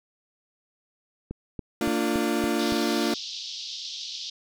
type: click train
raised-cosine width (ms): 3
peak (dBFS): -20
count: 6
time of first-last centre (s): 1.31-2.722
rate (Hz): 3.54
type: chord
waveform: 35% pulse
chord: Bb major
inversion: none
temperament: equal with one note detuned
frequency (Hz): 227.9 / 293.7 / 349.2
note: Bb3 / D4 / F4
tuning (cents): -39 / 0 / 0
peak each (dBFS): -26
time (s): 1.81-3.14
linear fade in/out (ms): 2
type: band-pass noise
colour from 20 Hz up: pink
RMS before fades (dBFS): -36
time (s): 2.59-4.3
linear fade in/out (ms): 5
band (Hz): 3200 to 5600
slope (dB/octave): 48
effects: none